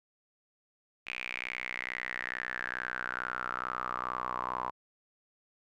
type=tone with band-pass filter sweep; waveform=sawtooth; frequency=62.3 Hz; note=B1; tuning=16 cents sharp; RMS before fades=-37 dBFS; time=1.06-4.71 s; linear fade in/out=20 ms; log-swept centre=2500 to 1000 Hz; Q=7.3; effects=none